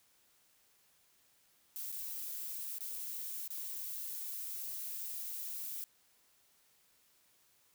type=noise with dropouts; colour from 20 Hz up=violet; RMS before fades=-42 dBFS; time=1.76-5.84 s; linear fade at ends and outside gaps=0 ms; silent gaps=1.918-1.924 / 2.784-2.807 / 3.477-3.504 s; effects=white hiss -70 dBFS RMS until 7.74 s